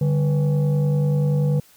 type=tone with frequency modulation; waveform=sine; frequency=146.83 Hz; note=D3; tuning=in tune; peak=-15 dBFS; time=0.01-1.6 s; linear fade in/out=5 ms; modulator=344 Hz; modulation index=0.53; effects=tanh soft clip ceiling -13 dBFS + white hiss -53 dBFS RMS until 1.76 s